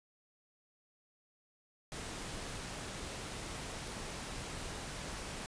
pink noise, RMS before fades -43 dBFS, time 1.92-5.46 s, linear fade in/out 0 ms, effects resampled to 22050 Hz

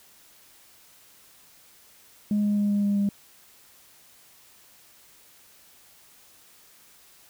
sine tone with pitch steps, 207.7 / 206.4 / 205.1 / 203.8 / 202.5 / 201.2 Hz, G#3 / G#3 / G#3 / G#3 / G#3 / G3, 0 / -10 / -21 / -32 / -43 / +45 cents, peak -19 dBFS, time 2.31-3.09 s, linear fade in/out 2 ms, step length 130 ms, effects tanh soft clip ceiling -18 dBFS + white hiss -55 dBFS RMS until 7.29 s

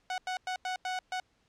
sawtooth tone bursts at uneven times, 740 Hz, F#5, in tune, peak -28 dBFS, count 6, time 0.1-0.18 / 0.27-0.37 / 0.47-0.56 / 0.65-0.76 / 0.85-0.99 / 1.12-1.2 s, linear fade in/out 2 ms, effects pink hiss -71 dBFS RMS until 1.48 s + low-pass 6000 Hz 12 dB/octave

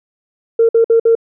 sine tone bursts, 457.6 Hz, A#4, 32 cents flat, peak -6 dBFS, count 4, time 0.59-1.152 s, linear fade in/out 5 ms, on 100 ms, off 54 ms, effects tanh soft clip ceiling -2 dBFS

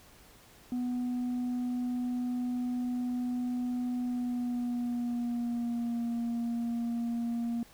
sine tone with pitch glide, 246.9 to 234.7 Hz, B3 to A#3, 0 to +12 cents, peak -27 dBFS, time 0.72-7.63 s, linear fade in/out 2 ms, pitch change -88 cents, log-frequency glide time 3.99-6.03 s, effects tanh soft clip ceiling -29 dBFS + pink hiss -57 dBFS RMS until 7.73 s

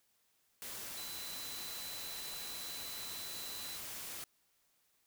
sine tone in noise, 4010 Hz, B7, 26 cents sharp, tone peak -47 dBFS, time 0.97-3.77 s, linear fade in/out 0 ms, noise white, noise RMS -45 dBFS, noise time 0.62-4.24 s, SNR -5 dB, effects white hiss -75 dBFS RMS until 5.06 s

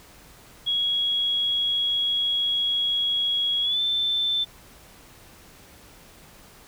sine tone with pitch glide, 3322 to 3540 Hz, G#7 to A7, 0 to +10 cents, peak -21 dBFS, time 0.66-4.45 s, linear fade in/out 20 ms, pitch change +110 cents, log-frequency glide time 3.62-3.8 s, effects pink hiss -50 dBFS RMS until 6.67 s

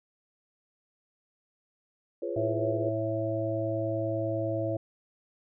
sine chord, C# dominant seventh, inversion first, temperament just, 346.5 / 415.8 / 498.9 / 554.4 Hz, E#4 / G#4 / B4 / C#5, -14 / +2 / +17 / 0 cents, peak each -35 / -37 / -36 / -36 dBFS, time 2.22-2.89 s, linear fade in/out 5 ms
harmonic tone, 110 Hz, A2, in tune, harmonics 1 / 3 / 5 / 6, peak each -33 / -33 / -33 / -33 dBFS, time 2.36-4.77 s, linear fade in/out 5 ms
effects none

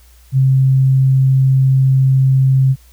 sine tone, 132.9 Hz, C3, 27 cents sharp, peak -8 dBFS, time 0.32-2.76 s, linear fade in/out 50 ms, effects added 60 Hz sine -43 dBFS peak until 2.92 s + white hiss -51 dBFS RMS until 2.92 s

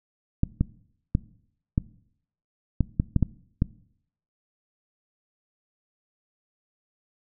clicks, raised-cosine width 5 ms, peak -8 dBFS, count 9, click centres 0.434 / 0.61 / 1.151 / 1.779 / 2.807 / 2.999 / 3.163 / 3.227 / 3.621 s, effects noise-tail reverb RT60 0.7 s tail -21 dB re dry

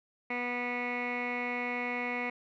15% pulse tone with low-pass filter, 244.5 Hz, B3, 17 cents flat, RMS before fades -34 dBFS, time 0.3-2.3 s, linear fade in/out 5 ms, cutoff 2100 Hz, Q 8.5, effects none

